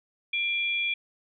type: tone pair together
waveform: sine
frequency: 2379 / 3359 Hz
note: D7 / G#7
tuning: +22 / +19 cents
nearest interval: tritone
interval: 597 cents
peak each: -26 / -31 dBFS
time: 0.33-0.94 s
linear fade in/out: 5 ms
effects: none